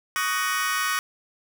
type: chord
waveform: sawtooth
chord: D# minor seventh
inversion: third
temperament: just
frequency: 1120.1 / 1244.5 / 1493.4 / 1866.8 Hz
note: C#6 / D#6 / F#6 / A#6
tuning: +18 / 0 / +16 / +2 cents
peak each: -25 dBFS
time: 0.16-0.99 s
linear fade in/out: 0 ms
effects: none